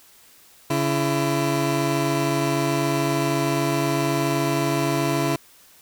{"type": "tone pair together", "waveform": "20% pulse", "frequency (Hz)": [141.27, 336], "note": ["C#3", "E4"], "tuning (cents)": [33, 33], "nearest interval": "octave + minor third", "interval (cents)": 1500, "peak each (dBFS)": [-18, -18], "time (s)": [0.7, 5.36], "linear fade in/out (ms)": 5, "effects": ["white hiss -52 dBFS RMS until 5.81 s"]}